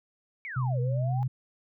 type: exponential two-way sweep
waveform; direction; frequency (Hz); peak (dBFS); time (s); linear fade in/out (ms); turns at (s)
sine; down then up; 2312 to 466.2 to 842; -35; 0.45-1.23; 0; 0.8
type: tone with vibrato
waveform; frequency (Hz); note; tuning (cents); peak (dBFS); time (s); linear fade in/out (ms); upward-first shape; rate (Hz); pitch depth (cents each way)
sine; 127.4; C3; -46; -25; 0.56-1.28; 10; triangle; 7.6; 26
effects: none